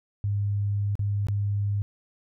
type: tone with dropouts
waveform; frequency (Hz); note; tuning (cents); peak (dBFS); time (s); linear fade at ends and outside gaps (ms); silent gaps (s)
sine; 101.6; G#2; -38; -23; 0.24-1.82; 0; 0.954-0.993 / 1.269-1.285
effects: none